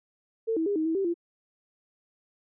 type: tone with pitch steps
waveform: sine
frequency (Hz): 449.7 / 323.7 / 406 / 315 / 324.2 / 389.9 / 341.9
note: A4 / E4 / G#4 / D#4 / E4 / G4 / F4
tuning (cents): +38 / -31 / -39 / +21 / -29 / -9 / -37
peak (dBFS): -24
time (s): 0.47-1.142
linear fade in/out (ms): 20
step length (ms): 96
effects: none